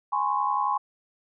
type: tone cluster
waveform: sine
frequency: 830 / 1021 / 1092 Hz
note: G#5 / C6 / C#6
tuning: -1 / -43 / -26 cents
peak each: -27 dBFS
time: 0.12-0.78 s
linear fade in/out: 10 ms
effects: none